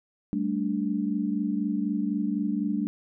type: chord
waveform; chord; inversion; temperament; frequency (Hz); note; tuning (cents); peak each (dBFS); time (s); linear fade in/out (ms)
sine; G suspended second; none; equal with one note detuned; 196 / 220 / 291.6; G3 / A3 / D4; 0 / 0 / -12; -29; 0.33-2.87; 0
effects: none